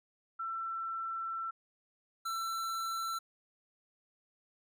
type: tone pair in turn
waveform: sine / square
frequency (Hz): 1341 / 1341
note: E6 / E6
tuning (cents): +29 / +29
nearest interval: unison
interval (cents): 0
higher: neither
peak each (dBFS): -35 / -35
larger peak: neither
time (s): 0.39-1.51 / 2.25-3.19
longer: first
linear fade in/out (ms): 10
effects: none

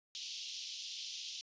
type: band-pass noise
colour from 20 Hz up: pink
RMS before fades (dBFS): -45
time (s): 0.15-1.41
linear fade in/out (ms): 0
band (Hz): 2900 to 6200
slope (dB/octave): 48
effects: resampled to 16000 Hz

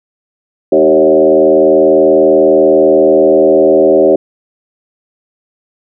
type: tone with frequency modulation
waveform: sine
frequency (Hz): 465.9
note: A#4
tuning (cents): -1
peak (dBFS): -4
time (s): 0.72-4.16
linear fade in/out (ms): 5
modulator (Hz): 80.2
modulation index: 2
effects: none

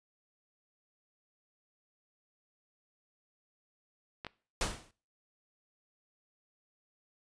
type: clicks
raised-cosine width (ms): 0.3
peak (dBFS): -24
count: 2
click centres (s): 4.248 / 4.267
type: noise with exponential decay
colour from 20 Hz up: pink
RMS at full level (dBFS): -28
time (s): 4.61-4.91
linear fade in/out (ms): 2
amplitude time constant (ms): 65
effects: noise-tail reverb RT60 0.4 s tail -21 dB re dry + resampled to 22050 Hz

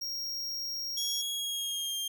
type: tone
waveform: square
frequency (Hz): 5588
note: F8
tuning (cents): 0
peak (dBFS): -34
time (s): 0.01-1.22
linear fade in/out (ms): 10
type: tone with pitch glide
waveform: sawtooth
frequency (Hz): 3322 to 3200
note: G#7 to G7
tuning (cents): 0 to +35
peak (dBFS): -29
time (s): 0.97-2.08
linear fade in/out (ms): 5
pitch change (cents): -65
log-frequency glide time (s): 1.3-1.97
effects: none

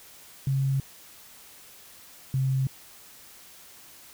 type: tone pair in turn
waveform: sine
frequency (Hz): 135.4 / 132.84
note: C#3 / C3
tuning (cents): -40 / +27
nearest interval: unison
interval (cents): 33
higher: first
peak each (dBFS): -22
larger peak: neither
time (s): 0.47-0.8 / 2.34-2.67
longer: neither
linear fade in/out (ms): 2
effects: white hiss -50 dBFS RMS until 4.13 s

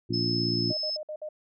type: harmonic tone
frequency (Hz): 58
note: A#1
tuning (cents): -8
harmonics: 2 / 3 / 4 / 5 / 6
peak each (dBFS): -31 / -34 / -34 / -33 / -32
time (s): 0.09-0.73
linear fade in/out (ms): 20
type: tone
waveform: sine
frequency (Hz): 5210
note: E8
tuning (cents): -21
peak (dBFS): -28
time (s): 0.13-0.97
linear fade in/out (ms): 10
type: tone bursts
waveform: sine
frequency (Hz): 612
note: D#5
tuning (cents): -29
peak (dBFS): -33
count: 5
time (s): 0.7-1.289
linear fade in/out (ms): 5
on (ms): 73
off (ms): 56
effects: none

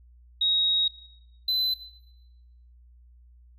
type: tone pair in turn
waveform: sine / triangle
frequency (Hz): 3784 / 4030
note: A#7 / B7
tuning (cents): +25 / +34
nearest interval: minor second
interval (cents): 109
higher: second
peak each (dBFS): -21 / -21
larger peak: neither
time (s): 0.41-0.88 / 1.48-1.74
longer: first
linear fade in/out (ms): 5
effects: noise-tail reverb RT60 1.0 s tail -17 dB re dry + added 60 Hz sine -51 dBFS peak until 3.58 s

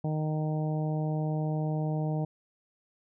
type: harmonic tone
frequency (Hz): 154.5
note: D#3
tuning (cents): -12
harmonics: 1 / 2 / 3 / 4 / 5 / 6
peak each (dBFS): -28 / -37 / -40 / -39 / -41 / -49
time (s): 0.04-2.25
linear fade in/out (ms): 5
effects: none

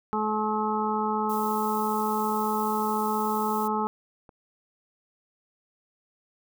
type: harmonic tone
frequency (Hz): 214.5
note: A3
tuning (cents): -44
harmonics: 1 / 2 / 4 / 5 / 6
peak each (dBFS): -30 / -31 / -28 / -33 / -32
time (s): 0.13-3.87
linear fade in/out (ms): 0
type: noise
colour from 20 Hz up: violet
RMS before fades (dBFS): -40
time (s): 1.29-3.68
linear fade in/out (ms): 10
type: clicks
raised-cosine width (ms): 1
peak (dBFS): -35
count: 3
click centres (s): 2.318 / 2.412 / 4.292
effects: none

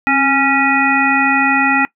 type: harmonic tone with a mistuned harmonic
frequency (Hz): 275.9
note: C#4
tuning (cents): -8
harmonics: 1 / 3 / 5 / 7 / 9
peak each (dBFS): -17 / -17 / -17 / -17 / -17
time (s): 0.07-1.85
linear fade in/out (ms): 0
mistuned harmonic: 1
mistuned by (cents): -46
effects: noise-tail reverb RT60 0.1 s tail -22 dB re dry

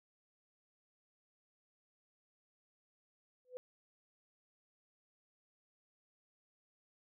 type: tone with exponential growth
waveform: sine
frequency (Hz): 502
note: B4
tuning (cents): +28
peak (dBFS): -38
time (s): 3.45-3.57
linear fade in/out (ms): 0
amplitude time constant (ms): 26
effects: none

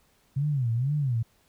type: tone with vibrato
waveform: sine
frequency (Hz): 130.81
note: C3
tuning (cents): 0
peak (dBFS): -23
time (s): 0.36-1.23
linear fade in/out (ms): 10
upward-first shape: sine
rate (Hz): 2.1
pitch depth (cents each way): 240
effects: pink hiss -65 dBFS RMS until 1.48 s

